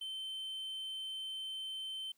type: tone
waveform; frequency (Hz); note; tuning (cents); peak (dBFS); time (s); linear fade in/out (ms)
triangle; 3090; G7; -26; -38; 0.01-2.12; 5
effects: white hiss -75 dBFS RMS until 2.17 s